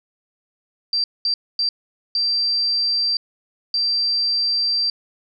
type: tone bursts at uneven times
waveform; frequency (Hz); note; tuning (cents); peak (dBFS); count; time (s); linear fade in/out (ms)
sine; 4700; D8; +1; -17; 5; 0.93-1.04 / 1.25-1.34 / 1.59-1.69 / 2.15-3.17 / 3.74-4.9; 2
effects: none